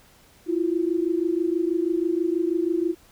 sine tone pair together, 329.6 / 355.8 Hz, E4 / F4, 0 / +32 cents, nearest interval minor second, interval 132 cents, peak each -23 / -24 dBFS, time 0.46-2.95 s, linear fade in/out 50 ms, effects pink hiss -55 dBFS RMS until 3.11 s

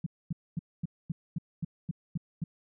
sine tone bursts, 164.81 Hz, E3, in tune, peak -28 dBFS, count 10, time 0.04-2.44 s, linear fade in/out 5 ms, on 24 ms, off 240 ms, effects none

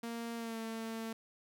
sawtooth tone with pitch glide, 232.3 to 224.8 Hz, A#3 to A3, -6 to +37 cents, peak -35 dBFS, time 0.03-1.13 s, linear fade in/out 5 ms, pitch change -57 cents, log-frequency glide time 0.36-0.58 s, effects none

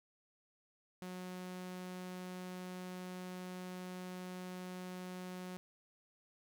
sawtooth tone, 182.5 Hz, F#3, 24 cents flat, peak -40 dBFS, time 1.02-5.57 s, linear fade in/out 0 ms, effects none

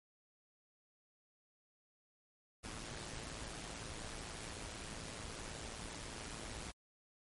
pink noise with amplitude modulation, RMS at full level -44 dBFS, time 2.63-6.72 s, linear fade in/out 20 ms, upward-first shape sine, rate 111 Hz, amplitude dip 60%, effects MP3 48 kbps

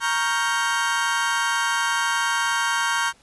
35% pulse chord, G half-diminished seventh, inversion first, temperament equal with one note detuned, 936.6 / 1108.7 / 1396.9 / 1568 Hz, Bb5 / Db6 / F6 / G6, +8 / 0 / 0 / 0 cents, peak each -24 / -26 / -26 / -23 dBFS, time 0-3.13 s, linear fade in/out 50 ms, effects pink hiss -56 dBFS RMS until 3.22 s + resampled to 24000 Hz

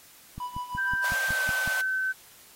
click train, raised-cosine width 5 ms, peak -25 dBFS, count 8, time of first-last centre 0.38-1.676 s, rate 5.4 Hz
triangle tone with tremolo, 987.8 Hz, B5, in tune, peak -28 dBFS, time 0.4-1.16 s, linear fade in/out 2 ms, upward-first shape sine, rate 6.4 Hz, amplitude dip 75%
sine tone with pitch glide, 1568 to 1531.3 Hz, G6 to G6, 0 to -41 cents, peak -25 dBFS, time 0.77-2.13 s, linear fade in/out 20 ms, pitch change -41 cents, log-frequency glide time 1.28-1.44 s
pink high-pass noise, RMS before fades -36 dBFS, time 1.04-1.81 s, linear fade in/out 2 ms, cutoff 520 Hz, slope 96 dB/octave
effects white hiss -53 dBFS RMS until 2.55 s + AAC 48 kbps

